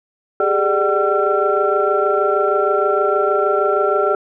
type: tone cluster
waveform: sine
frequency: 394.3 / 420.7 / 597 / 757 / 1356 Hz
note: G4 / G#4 / D5 / F#5 / E6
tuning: +10 / +22 / +28 / +39 / +49 cents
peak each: -19 / -19 / -19 / -23 / -19 dBFS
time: 0.4-4.15 s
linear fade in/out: 2 ms
effects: tanh soft clip ceiling -3 dBFS